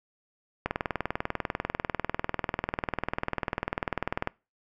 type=click train; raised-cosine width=0.5 ms; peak=-12 dBFS; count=74; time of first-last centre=0.66-4.274 s; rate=20.2 Hz; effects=noise-tail reverb RT60 0.3 s tail -24 dB re dry